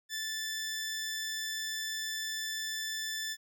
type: tone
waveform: 15% pulse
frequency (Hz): 1757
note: A6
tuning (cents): -3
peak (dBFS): -28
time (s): 0.09-3.37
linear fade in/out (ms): 50
effects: none